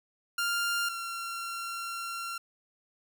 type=tone pair in turn; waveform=sawtooth; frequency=1396.9 / 1370.5 Hz; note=F6 / F6; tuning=0 / -33 cents; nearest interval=unison; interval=33 cents; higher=first; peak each=-24 / -31 dBFS; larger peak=first; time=0.38-0.89 / 0.89-2.38 s; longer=second; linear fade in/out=5 ms; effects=none